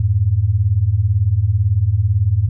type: beating tone pair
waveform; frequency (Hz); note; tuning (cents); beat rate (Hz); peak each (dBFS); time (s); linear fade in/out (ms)
sine; 88 / 106; F2 / G#2; +14 / +36; 18; -17 / -14; 0-2.49; 5
effects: none